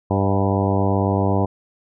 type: harmonic tone with a mistuned harmonic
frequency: 98 Hz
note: G2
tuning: in tune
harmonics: 1 / 2 / 3 / 4 / 5 / 6 / 7 / 8 / 9 / 10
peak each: -20 / -23 / -25 / -26 / -27 / -28 / -28 / -29 / -30 / -30 dBFS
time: 0.1-1.46 s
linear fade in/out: 10 ms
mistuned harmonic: 6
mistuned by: +30 cents
effects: none